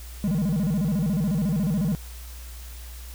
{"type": "tone with vibrato", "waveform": "triangle", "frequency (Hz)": 179, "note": "F3", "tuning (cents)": 43, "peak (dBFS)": -19, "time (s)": [0.24, 1.95], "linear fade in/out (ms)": 0, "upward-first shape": "square", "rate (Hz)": 14, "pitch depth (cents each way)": 240, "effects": ["added 60 Hz sine -37 dBFS peak until 3.14 s", "white hiss -46 dBFS RMS until 3.14 s"]}